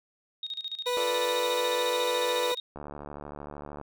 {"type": "tone with tremolo", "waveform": "sine", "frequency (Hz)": 3729, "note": "A#7", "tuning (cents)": 0, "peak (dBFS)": -31, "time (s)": [0.43, 2.6], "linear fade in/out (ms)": 2, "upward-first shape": "square", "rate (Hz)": 14, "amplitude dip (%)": 80}
{"type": "tone", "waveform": "30% pulse", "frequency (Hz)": 492.2, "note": "B4", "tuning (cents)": -6, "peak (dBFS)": -24, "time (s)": [0.86, 2.55], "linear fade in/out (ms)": 10}
{"type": "chord", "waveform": "sawtooth", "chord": "D minor", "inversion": "first", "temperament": "equal", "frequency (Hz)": [349.2, 440, 587.3], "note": ["F4", "A4", "D5"], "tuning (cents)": [0, 0, 0], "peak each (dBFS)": [-35, -32, -32], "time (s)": [0.97, 2.52], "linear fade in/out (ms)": 0}
{"type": "click train", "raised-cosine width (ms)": 1, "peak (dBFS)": -26, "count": 78, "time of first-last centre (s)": [2.76, 3.813], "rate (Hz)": 73.1}
{"effects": []}